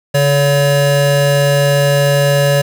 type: tone pair together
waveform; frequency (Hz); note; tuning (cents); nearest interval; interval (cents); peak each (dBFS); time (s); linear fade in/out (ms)
square; 143.06 / 566; D3 / C#5; -45 / +36; 2 octaves; 2381; -13; 0.14-2.62; 10
effects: 7-bit